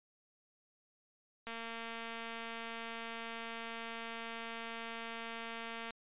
click train, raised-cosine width 0.3 ms, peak -28 dBFS, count 1017, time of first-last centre 1.47-5.907 s, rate 229 Hz, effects resampled to 8000 Hz

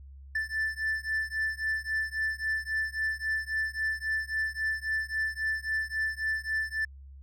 triangle beating tone pair, 1760 / 1763.7 Hz, A6 / A6, 0 / +4 cents, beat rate 3.7 Hz, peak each -30 dBFS, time 0.35-6.85 s, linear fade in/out 5 ms, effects added 68 Hz sine -45 dBFS peak until 7.22 s

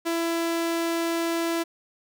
sawtooth tone, 334.1 Hz, E4, 23 cents sharp, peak -20 dBFS, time 0.05-1.64 s, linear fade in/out 20 ms, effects none

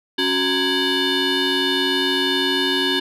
sine tone with frequency modulation, 1661.2 Hz, G#6, in tune, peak -14 dBFS, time 0.18-3 s, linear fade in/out 10 ms, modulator 646 Hz, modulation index 3.6, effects tanh soft clip ceiling -16 dBFS

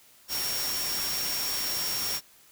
sine tone in noise, 5550 Hz, F8, 12 cents flat, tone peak -31 dBFS, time 0.28-2.21 s, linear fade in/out 50 ms, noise white, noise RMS -32 dBFS, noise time 0.28-2.21 s, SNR -2 dB, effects white hiss -57 dBFS RMS until 2.51 s

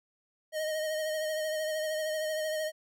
square tone with vibrato, 622.3 Hz, D#5, in tune, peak -31 dBFS, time 0.52-2.72 s, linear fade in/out 50 ms, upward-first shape sine, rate 13 Hz, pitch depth 29 cents each way, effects none

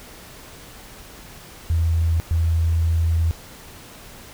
sine tone bursts at uneven times, 82.41 Hz, E2, in tune, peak -16 dBFS, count 2, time 1.7-2.2 / 2.31-3.31 s, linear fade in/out 0 ms, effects pink hiss -42 dBFS RMS until 4.33 s

